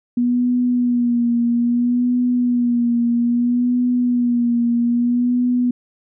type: tone with vibrato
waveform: sine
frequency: 241.6 Hz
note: B3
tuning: 38 cents flat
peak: -14 dBFS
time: 0.17-5.71 s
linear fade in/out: 5 ms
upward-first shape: sine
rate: 0.61 Hz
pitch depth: 37 cents each way
effects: none